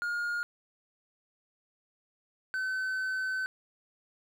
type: tone pair in turn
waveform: triangle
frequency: 1423 / 1523.4 Hz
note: F6 / G6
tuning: +32 / -50 cents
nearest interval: minor second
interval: 118 cents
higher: second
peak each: -28 dBFS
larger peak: neither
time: 0.02-0.43 / 2.54-3.46 s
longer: second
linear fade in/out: 0 ms
effects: none